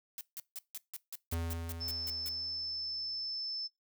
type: noise bursts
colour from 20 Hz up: blue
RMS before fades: -42 dBFS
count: 12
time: 0.18-2.288 s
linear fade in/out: 0 ms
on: 29 ms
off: 160 ms
type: tone with exponential decay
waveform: square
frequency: 83.5 Hz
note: E2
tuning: 23 cents sharp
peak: -33 dBFS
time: 1.32-3.39 s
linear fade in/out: 5 ms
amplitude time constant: 450 ms
type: tone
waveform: sine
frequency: 5274 Hz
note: E8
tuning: in tune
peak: -36 dBFS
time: 1.8-3.68 s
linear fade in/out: 20 ms
effects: noise-tail reverb RT60 0.2 s tail -21 dB re dry